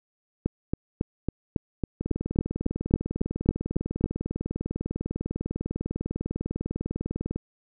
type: two click trains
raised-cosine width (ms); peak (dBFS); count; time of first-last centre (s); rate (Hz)
3; -12 / -18; 14 / 108; 0.46-4.041 / 2.01-7.36; 3.63 / 20
effects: none